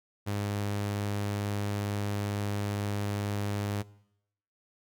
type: tone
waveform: sawtooth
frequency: 102.2 Hz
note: G#2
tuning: 27 cents flat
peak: -26 dBFS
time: 0.26-3.83 s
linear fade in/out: 20 ms
effects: noise-tail reverb RT60 0.8 s tail -21 dB re dry